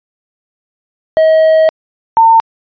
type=tone pair in turn; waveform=triangle / sine; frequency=636 / 905.6 Hz; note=D#5 / A5; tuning=+38 / +50 cents; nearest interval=tritone; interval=612 cents; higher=second; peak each=-3 dBFS; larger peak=neither; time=1.17-1.69 / 2.17-2.4 s; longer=first; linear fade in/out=0 ms; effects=resampled to 11025 Hz

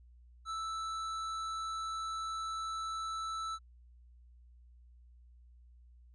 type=tone with tanh clipping; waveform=triangle; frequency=1318.5 Hz; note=E6; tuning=in tune; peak=-38 dBFS; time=0.45-3.59 s; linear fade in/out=50 ms; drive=17 dB; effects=added 60 Hz sine -56 dBFS peak until 6.14 s + resampled to 22050 Hz

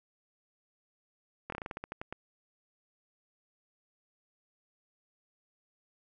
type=slowing click train; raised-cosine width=0.5 ms; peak=-23 dBFS; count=12; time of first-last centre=1.5-2.126 s; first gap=23 ms; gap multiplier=1.17; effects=none

